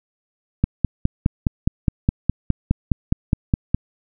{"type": "click train", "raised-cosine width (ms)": 5, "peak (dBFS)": -3, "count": 16, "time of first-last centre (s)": [0.64, 3.746], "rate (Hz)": 4.83, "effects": []}